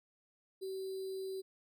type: tone with sample-and-hold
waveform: sine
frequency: 381.7 Hz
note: G4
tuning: 46 cents flat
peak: -38 dBFS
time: 0.61-1.42 s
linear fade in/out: 20 ms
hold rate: 4410 Hz
effects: none